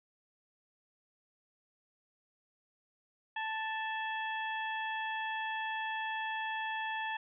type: harmonic tone with a mistuned harmonic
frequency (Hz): 880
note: A5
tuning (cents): 0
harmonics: 1 / 2 / 3 / 4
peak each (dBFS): -37 / -38 / -44 / -47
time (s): 3.36-7.17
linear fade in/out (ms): 5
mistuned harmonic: 4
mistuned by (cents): -100
effects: none